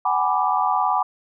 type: chord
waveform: sine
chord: G# half-diminished seventh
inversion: third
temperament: equal with one note detuned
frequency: 752.1 / 830.6 / 987.8 / 1174.7 Hz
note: F#5 / G#5 / B5 / D6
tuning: +28 / 0 / 0 / 0 cents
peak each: -23 dBFS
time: 0.05-1.03 s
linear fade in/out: 5 ms
effects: none